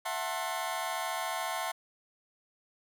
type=chord; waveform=sawtooth; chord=F# half-diminished seventh; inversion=third; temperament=just; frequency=666 / 740 / 888 / 1065.6 Hz; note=E5 / F#5 / A5 / C6; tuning=+18 / 0 / +16 / +31 cents; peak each=-34 dBFS; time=0.05-1.72 s; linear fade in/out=10 ms; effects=none